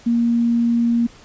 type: tone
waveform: sine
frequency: 234.7 Hz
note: A#3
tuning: 12 cents sharp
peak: -14 dBFS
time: 0.06-1.07 s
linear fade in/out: 10 ms
effects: pink hiss -46 dBFS RMS until 1.24 s + resampled to 16000 Hz